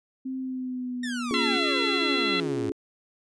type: tone with pitch glide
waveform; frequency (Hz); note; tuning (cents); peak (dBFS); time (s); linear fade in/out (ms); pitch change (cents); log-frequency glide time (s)
sine; 261.6 to 237.1; C4 to A#3; 0 to +30; -29; 0.25-1.57; 10; -170; 0.38-1.43
type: exponential sweep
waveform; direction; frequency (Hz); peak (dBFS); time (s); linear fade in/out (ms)
sawtooth; down; 1864.7 to 101.4; -29; 1.03-2.7; 5
type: chord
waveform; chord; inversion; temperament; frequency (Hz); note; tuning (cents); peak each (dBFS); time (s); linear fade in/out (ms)
sine; Db major; none; equal; 277.2 / 349.2 / 415.3; Db4 / F4 / Ab4; 0 / 0 / 0; -30 / -31 / -31; 1.31-2.72; 0
type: harmonic tone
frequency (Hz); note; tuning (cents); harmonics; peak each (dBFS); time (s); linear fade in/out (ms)
676; E5; +43; 2 / 3 / 4 / 5 / 6; -31 / -31 / -31 / -31 / -31; 1.34-2.4; 0
effects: resampled to 22050 Hz